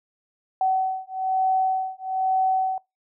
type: beating tone pair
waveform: sine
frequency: 756 / 757.1 Hz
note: F#5 / F#5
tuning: +37 / +40 cents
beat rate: 1.1 Hz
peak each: -24 dBFS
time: 0.61-2.78 s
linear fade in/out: 2 ms
effects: noise-tail reverb RT60 0.2 s tail -23 dB re dry